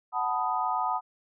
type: chord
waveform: sine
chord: B dominant seventh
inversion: second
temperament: equal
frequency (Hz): 740 / 880 / 987.8 / 1244.5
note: F#5 / A5 / B5 / D#6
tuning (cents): 0 / 0 / 0 / 0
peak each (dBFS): -31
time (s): 0.12-1.01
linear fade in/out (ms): 50
effects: none